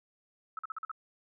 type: tone bursts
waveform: sine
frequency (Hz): 1300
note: E6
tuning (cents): -24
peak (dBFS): -35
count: 6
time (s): 0.57-0.915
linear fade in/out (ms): 2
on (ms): 20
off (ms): 45
effects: none